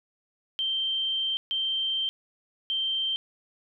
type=tone bursts at uneven times; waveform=sine; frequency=3136 Hz; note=G7; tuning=in tune; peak=-25 dBFS; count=3; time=0.59-1.37 / 1.51-2.09 / 2.7-3.16 s; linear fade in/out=0 ms; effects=none